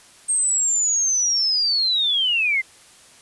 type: linear sweep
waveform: sine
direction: down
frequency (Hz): 8500 to 2033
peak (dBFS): -17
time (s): 0.28-2.62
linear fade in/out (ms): 20
effects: white hiss -49 dBFS RMS until 3.21 s + resampled to 24000 Hz